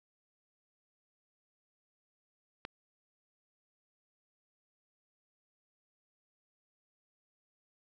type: click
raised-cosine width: 0.3 ms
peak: -23 dBFS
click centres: 2.651 s
effects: none